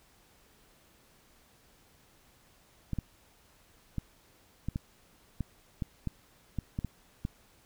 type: clicks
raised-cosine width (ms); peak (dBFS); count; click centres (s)
5; -20; 12; 2.933 / 2.987 / 3.983 / 4.686 / 4.759 / 5.407 / 5.822 / 6.073 / 6.587 / 6.789 / 6.847 / 7.251
effects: pink hiss -63 dBFS RMS until 7.65 s